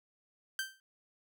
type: tone with exponential decay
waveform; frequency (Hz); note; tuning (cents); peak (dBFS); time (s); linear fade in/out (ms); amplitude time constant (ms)
sawtooth; 1561; G6; -8; -27; 0.59-0.8; 1; 45
effects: none